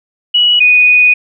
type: tone pair in turn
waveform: sine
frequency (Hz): 2927 / 2479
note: F#7 / D#7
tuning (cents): -19 / -7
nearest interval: minor third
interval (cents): 288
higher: first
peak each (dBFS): -6 / -4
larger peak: second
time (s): 0.34-0.6 / 0.6-1.14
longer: second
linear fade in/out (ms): 10
effects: none